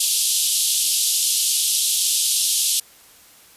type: band-pass noise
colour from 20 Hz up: white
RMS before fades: -20 dBFS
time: 0-2.8 s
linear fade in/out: 5 ms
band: 3000 to 12000 Hz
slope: 48 dB/octave
effects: white hiss -49 dBFS RMS until 3.56 s + resampled to 32000 Hz